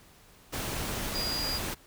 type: tone in noise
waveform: sine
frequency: 4844 Hz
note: D#8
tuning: 47 cents flat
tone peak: -31 dBFS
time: 1.14-1.59 s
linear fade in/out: 20 ms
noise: pink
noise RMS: -34 dBFS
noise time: 0.52-1.75 s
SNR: 0 dB
effects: pink hiss -57 dBFS RMS until 1.86 s